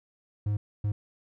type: tone bursts at uneven times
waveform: triangle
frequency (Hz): 103.83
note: G#2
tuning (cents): 0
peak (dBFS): -23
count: 2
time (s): 0.46-0.57 / 0.84-0.92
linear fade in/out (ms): 5
effects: none